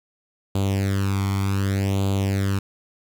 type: tone with flanger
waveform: sawtooth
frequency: 98 Hz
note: G2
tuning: in tune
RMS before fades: -22 dBFS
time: 0.55-2.59 s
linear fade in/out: 5 ms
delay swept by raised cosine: 0.27 to 0.91 ms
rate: 0.66 Hz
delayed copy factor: +0.8
effects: 9-bit